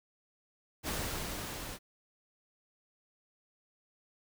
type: noise with level ramp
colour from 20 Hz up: pink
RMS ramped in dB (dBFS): -35 to -43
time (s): 0.83-1.79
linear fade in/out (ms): 50
effects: none